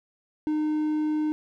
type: tone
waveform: triangle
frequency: 305.8 Hz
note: D#4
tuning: 30 cents flat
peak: -21 dBFS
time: 0.47-1.32 s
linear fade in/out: 0 ms
effects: none